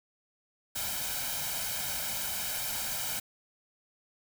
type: noise with comb filter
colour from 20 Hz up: white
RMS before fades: -34 dBFS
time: 0.75-3.2 s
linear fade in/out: 10 ms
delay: 1.3 ms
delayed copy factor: +0.7
effects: none